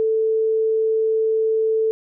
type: tone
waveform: sine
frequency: 441.8 Hz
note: A4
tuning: 7 cents sharp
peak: -16 dBFS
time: 0-1.91 s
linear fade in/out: 0 ms
effects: none